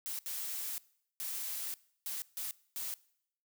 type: noise bursts at uneven times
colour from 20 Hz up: blue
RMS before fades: -39 dBFS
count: 6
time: 0.06-0.19 / 0.26-0.78 / 1.2-1.74 / 2.06-2.22 / 2.37-2.51 / 2.76-2.94 s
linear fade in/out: 0 ms
effects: noise-tail reverb RT60 0.7 s tail -22 dB re dry